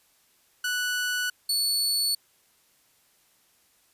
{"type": "tone pair in turn", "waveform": "sawtooth", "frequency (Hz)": [1480, 4435], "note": ["F#6", "C#8"], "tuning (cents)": [0, 0], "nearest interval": "octave + perfect fifth", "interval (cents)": 1900, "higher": "second", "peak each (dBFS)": [-22, -20], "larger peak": "second", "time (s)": [[0.64, 1.3], [1.49, 2.15]], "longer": "neither", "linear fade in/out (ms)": 5, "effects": ["white hiss -64 dBFS RMS until 3.93 s", "resampled to 32000 Hz"]}